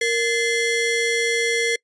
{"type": "ring-modulated tone", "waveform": "35% pulse", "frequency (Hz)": 1269, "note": "D#6", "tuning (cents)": 34, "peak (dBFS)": -14, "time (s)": [0.01, 1.76], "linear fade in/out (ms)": 5, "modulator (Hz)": 804, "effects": ["noise-tail reverb RT60 0.1 s tail -26 dB re dry", "resampled to 22050 Hz"]}